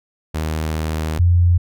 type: tone pair in turn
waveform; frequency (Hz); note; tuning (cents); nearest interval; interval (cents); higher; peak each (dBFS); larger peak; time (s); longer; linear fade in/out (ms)
sawtooth / sine; 78.5 / 87.46; D#2 / F2; +16 / +3; major second; 187; second; -16 / -10; second; 0.34-1.19 / 1.19-1.58; first; 10
effects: none